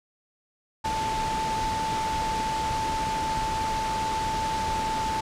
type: tone in noise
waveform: sine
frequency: 880 Hz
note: A5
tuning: in tune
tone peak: -26 dBFS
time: 0.84-5.21 s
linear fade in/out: 10 ms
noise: pink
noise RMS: -32 dBFS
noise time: 0.84-5.21 s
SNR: +3 dB
effects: low-pass 7000 Hz 12 dB/octave